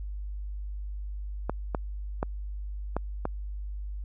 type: clicks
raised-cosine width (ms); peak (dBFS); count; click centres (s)
1; -14; 5; 1.496 / 1.748 / 2.229 / 2.966 / 3.254
effects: added 50 Hz sine -33 dBFS peak until 4.04 s